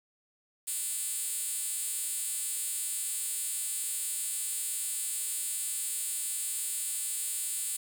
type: tone with high-pass filter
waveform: 5% pulse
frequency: 293.7 Hz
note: D4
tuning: in tune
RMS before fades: -34 dBFS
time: 0.67-7.77 s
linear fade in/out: 10 ms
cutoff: 8600 Hz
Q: 1.5
effects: 9-bit